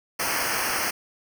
pink noise with comb filter, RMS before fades -26 dBFS, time 0.19-0.91 s, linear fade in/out 10 ms, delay 0.27 ms, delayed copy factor -0.95, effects none

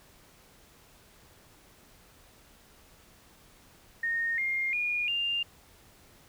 sine tone with pitch steps, 1846 / 2120 / 2436 / 2798 Hz, A#6 / C7 / D#7 / F7, -17 / +22 / -37 / +3 cents, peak -27 dBFS, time 4.03-5.43 s, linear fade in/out 5 ms, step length 350 ms, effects pink hiss -58 dBFS RMS until 6.28 s

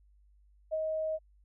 sine tone with ADSR envelope, 630 Hz, D#5, 21 cents sharp, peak -28 dBFS, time 0.71-1.19 s, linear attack 26 ms, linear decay 35 ms, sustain -2 dB, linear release 41 ms, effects added 50 Hz sine -60 dBFS peak until 1.44 s

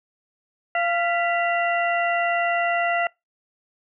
harmonic tone with a mistuned harmonic, 690 Hz, F5, 21 cents flat, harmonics 1 / 2 / 3 / 4, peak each -22 / -27 / -26 / -30 dBFS, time 0.75-3.07 s, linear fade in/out 2 ms, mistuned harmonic 3, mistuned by -78 cents, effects noise-tail reverb RT60 0.2 s tail -24 dB re dry

